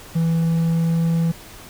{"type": "tone with pitch glide", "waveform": "triangle", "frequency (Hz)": [164.81, 165.86], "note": ["E3", "E3"], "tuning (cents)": [0, 11], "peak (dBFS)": -14, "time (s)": [0.15, 1.32], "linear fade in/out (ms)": 10, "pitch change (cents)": 11, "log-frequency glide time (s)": [0.31, 1.07], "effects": ["pink hiss -41 dBFS RMS until 1.69 s"]}